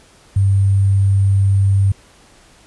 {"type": "tone with sample-and-hold", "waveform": "sine", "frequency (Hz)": 98, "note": "G2", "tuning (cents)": 0, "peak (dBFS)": -10, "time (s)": [0.36, 1.92], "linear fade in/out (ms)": 5, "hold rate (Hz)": 8820, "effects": ["pink hiss -48 dBFS RMS until 2.66 s", "resampled to 24000 Hz"]}